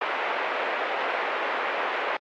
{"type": "band-pass noise", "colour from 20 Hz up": "pink", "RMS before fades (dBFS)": -28, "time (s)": [0.01, 2.17], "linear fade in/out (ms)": 5, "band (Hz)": [470, 2500], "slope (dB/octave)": 24, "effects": ["AAC 64 kbps"]}